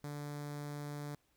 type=tone with notch filter; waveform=sawtooth; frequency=146.1 Hz; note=D3; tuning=9 cents flat; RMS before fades=-43 dBFS; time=0.04-1.15 s; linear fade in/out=0 ms; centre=2800 Hz; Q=1.9; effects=pink hiss -75 dBFS RMS until 1.36 s